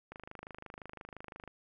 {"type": "click train", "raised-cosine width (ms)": 0.5, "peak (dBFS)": -30, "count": 36, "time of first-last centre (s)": [0.12, 1.477], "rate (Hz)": 25.8, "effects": []}